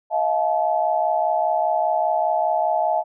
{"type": "tone cluster", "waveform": "sine", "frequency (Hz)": [639, 704, 863], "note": ["D#5", "F5", "A5"], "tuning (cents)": [46, 14, -34], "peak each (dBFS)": -22, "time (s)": [0.1, 3.04], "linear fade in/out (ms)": 50, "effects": []}